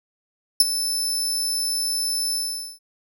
25% pulse tone with ADSR envelope, 5274 Hz, E8, in tune, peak -4 dBFS, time 0.6-2.79 s, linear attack 3 ms, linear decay 29 ms, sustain -13 dB, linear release 450 ms, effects none

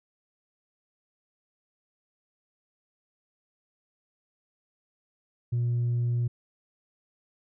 triangle tone with tanh clipping, 120 Hz, B2, 49 cents flat, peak -24 dBFS, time 5.52-6.28 s, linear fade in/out 10 ms, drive 6 dB, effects none

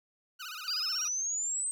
15% pulse tone with vibrato, 1362 Hz, F6, 44 cents flat, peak -33 dBFS, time 0.39-1.09 s, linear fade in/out 20 ms, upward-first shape sine, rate 16 Hz, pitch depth 190 cents each way
sine exponential sweep, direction up, 4683 to 8372 Hz, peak -30 dBFS, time 0.68-1.71 s, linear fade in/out 0 ms
effects none

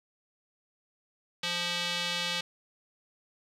square tone with band-pass filter, 174.61 Hz, F3, in tune, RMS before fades -32 dBFS, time 1.43-2.41 s, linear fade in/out 5 ms, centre 3500 Hz, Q 1.9, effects none

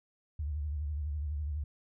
sine tone with vibrato, 74.2 Hz, D2, 18 cents sharp, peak -32 dBFS, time 0.39-1.64 s, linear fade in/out 5 ms, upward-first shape sine, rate 12 Hz, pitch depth 100 cents each way, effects none

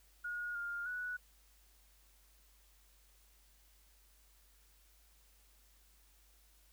sine tone with pitch steps, 1440 / 1407 / 1474 Hz, F#6 / F6 / F#6, -47 / +12 / -7 cents, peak -38 dBFS, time 0.24-1.17 s, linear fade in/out 10 ms, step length 310 ms, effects added 50 Hz sine -66 dBFS peak until 6.72 s + white hiss -69 dBFS RMS until 6.72 s

